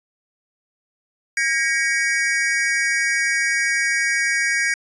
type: tone cluster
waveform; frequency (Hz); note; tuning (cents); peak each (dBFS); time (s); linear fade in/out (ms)
square; 1627 / 1895 / 2247; G#6 / A#6 / C#7; -36 / +28 / +23; -23; 1.37-4.74; 2
effects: resampled to 22050 Hz